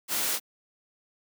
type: noise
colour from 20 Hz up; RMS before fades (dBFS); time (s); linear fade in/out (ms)
white; -28; 0.08-0.4; 50
effects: high-pass 200 Hz 12 dB/octave